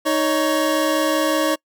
25% pulse tone pair together, 311.7 / 558 Hz, D#4 / C#5, +3 / +11 cents, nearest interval minor seventh, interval 1008 cents, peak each -16 dBFS, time 0.05-1.56 s, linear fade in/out 20 ms, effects noise-tail reverb RT60 0.1 s tail -26 dB re dry

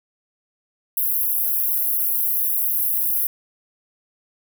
pink high-pass noise, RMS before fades -21 dBFS, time 0.97-3.27 s, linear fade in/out 2 ms, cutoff 11000 Hz, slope 96 dB/octave, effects none

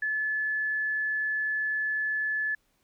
sine tone, 1726 Hz, A6, 34 cents flat, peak -26 dBFS, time 0.02-2.55 s, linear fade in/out 5 ms, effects pink hiss -71 dBFS RMS until 2.83 s

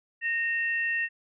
sine tone pair together, 1852.6 / 2700 Hz, A#6 / E7, -11 / +41 cents, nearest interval perfect fifth, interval 652 cents, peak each -26 / -32 dBFS, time 0.21-1.09 s, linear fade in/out 50 ms, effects none

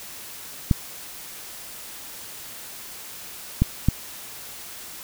clicks, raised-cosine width 5 ms, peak -4 dBFS, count 3, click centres 0.712 / 3.62 / 3.886 s, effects white hiss -39 dBFS RMS until 5.03 s

